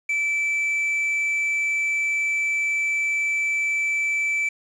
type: tone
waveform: triangle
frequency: 2319 Hz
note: D7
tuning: 22 cents flat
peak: -19 dBFS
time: 0.09-4.49 s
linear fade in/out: 5 ms
effects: resampled to 24000 Hz + 8-bit